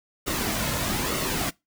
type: noise with flanger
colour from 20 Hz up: pink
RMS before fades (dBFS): -27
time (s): 0.26-1.51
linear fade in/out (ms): 20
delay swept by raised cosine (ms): 1.2 to 2.6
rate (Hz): 1.1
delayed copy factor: -0.5
effects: noise-tail reverb RT60 0.2 s tail -23 dB re dry